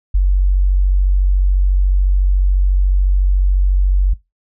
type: tone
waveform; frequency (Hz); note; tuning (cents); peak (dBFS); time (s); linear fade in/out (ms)
sine; 47; F#1; +28; -9; 0.14-4.14; 10
effects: noise-tail reverb RT60 0.2 s tail -20 dB re dry